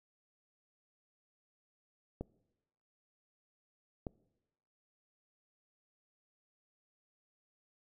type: clicks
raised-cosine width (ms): 2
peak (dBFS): -25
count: 2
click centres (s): 2.21 / 4.068
effects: noise-tail reverb RT60 1.0 s tail -23 dB re dry